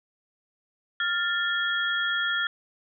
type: tone cluster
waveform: sine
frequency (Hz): 1398 / 1770 / 3305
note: F6 / A6 / G#7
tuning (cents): +1 / +10 / -9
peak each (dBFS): -27 / -28 / -30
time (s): 1-2.47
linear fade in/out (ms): 2
effects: none